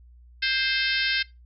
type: harmonic tone with a mistuned harmonic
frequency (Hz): 523.3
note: C5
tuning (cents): 0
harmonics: 3 / 4 / 5 / 6 / 7 / 8 / 9 / 10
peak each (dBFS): -28 / -29 / -30 / -31 / -31 / -32 / -33 / -33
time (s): 0.42-1.23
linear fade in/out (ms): 10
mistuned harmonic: 3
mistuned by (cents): +19
effects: noise-tail reverb RT60 0.2 s tail -18 dB re dry + added 60 Hz sine -48 dBFS peak until 1.45 s